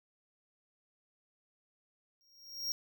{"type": "tone with exponential growth", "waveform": "square", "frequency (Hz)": 5588, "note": "F8", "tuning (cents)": 0, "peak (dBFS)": -31, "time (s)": [2.21, 2.72], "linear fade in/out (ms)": 0, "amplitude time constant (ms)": 110, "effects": []}